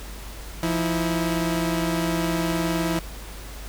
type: tone pair together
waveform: sawtooth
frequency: 171.2 / 322.9 Hz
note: F3 / E4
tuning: -34 / -36 cents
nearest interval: major seventh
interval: 1098 cents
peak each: -21 dBFS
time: 0.63-2.99 s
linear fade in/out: 0 ms
effects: added 50 Hz sine -36 dBFS peak until 3.68 s + pink hiss -41 dBFS RMS until 3.68 s